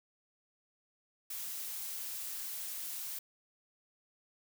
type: noise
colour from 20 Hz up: blue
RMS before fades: -41 dBFS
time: 1.3-3.19 s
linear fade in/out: 5 ms
effects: none